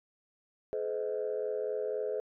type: tone cluster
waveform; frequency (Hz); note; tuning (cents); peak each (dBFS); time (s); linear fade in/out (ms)
sine; 427 / 511 / 628; G#4 / C5 / D#5; +48 / -41 / +16; -33 / -35 / -38; 0.73-2.2; 0
effects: tanh soft clip ceiling -24 dBFS